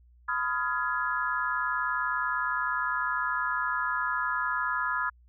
sine chord, F half-diminished seventh, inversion second, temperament just, 1005.8 / 1257.2 / 1396.9 / 1676.3 Hz, Cb6 / Eb6 / F6 / Ab6, +31 / +18 / 0 / +16 cents, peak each -32 dBFS, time 0.28-5.1 s, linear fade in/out 10 ms, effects added 60 Hz sine -55 dBFS peak until 5.28 s

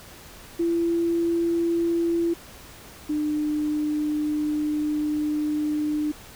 sine tone pair in turn, 337.8 / 300.9 Hz, E4 / D4, +42 / +42 cents, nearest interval major second, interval 200 cents, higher first, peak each -20 / -22 dBFS, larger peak first, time 0.59-2.34 / 3.09-6.12 s, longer second, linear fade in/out 10 ms, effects pink hiss -45 dBFS RMS until 6.35 s

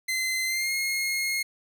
sawtooth tone with pitch glide, 2061 to 2151 Hz, C7 to C7, -27 to +47 cents, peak -22 dBFS, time 0.08-1.43 s, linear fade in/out 10 ms, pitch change +74 cents, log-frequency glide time 0.46-0.74 s, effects none

